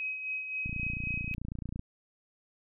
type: tone with tremolo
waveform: sine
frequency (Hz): 2536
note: D#7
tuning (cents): +32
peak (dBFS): -31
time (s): 0-1.34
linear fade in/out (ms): 0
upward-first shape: sine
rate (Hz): 3.8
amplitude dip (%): 50
type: click train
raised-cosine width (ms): 5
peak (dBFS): -25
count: 34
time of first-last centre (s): 0.66-1.794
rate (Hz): 29.1
effects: none